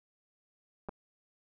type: clicks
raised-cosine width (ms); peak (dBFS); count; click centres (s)
1; -26; 2; 0.887 / 0.892
effects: none